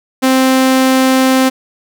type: tone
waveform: sawtooth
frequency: 261.6 Hz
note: C4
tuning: in tune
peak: -4 dBFS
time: 0.22-1.5 s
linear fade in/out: 20 ms
effects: none